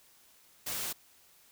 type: noise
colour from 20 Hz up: white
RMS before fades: -36 dBFS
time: 0.66-0.93 s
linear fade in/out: 10 ms
effects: white hiss -62 dBFS RMS until 1.51 s